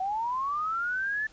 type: linear sweep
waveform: sine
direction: up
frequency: 740 to 1760 Hz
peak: -27 dBFS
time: 0-1.27 s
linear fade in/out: 5 ms
effects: pink hiss -56 dBFS RMS until 1.32 s + resampled to 16000 Hz